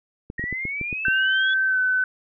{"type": "clicks", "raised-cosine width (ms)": 3, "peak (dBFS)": -19, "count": 8, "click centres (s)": [0.301, 0.395, 0.44, 0.527, 0.653, 0.813, 0.928, 1.083]}
{"type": "exponential sweep", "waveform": "sine", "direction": "up", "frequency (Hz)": [1864.7, 3429], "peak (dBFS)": -26, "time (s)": [0.38, 1.54], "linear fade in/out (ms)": 5}
{"type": "tone with pitch glide", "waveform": "sine", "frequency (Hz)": [1546, 1512.4], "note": ["G6", "F#6"], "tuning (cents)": [-24, 38], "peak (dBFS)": -18, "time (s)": [1.05, 2.04], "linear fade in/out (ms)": 2, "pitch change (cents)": -38, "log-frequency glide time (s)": [1.66, 1.79]}
{"effects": []}